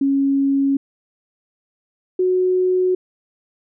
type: tone pair in turn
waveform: sine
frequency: 275.5 / 367.7 Hz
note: C#4 / F#4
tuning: -11 / -11 cents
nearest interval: perfect fourth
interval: 500 cents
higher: second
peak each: -14 / -14 dBFS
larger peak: neither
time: 0.01-0.77 / 2.19-2.95 s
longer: neither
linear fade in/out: 5 ms
effects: none